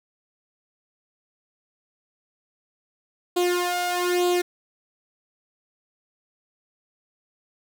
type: tone with flanger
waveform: sawtooth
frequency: 355.5 Hz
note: F4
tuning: 31 cents sharp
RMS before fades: -23 dBFS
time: 3.36-4.42 s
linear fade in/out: 10 ms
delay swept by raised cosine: 0.26 to 1.46 ms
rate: 1.1 Hz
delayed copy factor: +0.75
effects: none